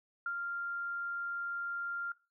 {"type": "tone with ADSR envelope", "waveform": "sine", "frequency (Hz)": 1393, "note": "F6", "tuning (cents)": -5, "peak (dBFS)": -32, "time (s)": [0.26, 2.12], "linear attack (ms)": 3, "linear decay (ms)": 55, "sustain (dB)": -3, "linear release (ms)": 3, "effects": ["noise-tail reverb RT60 0.3 s tail -20 dB re dry"]}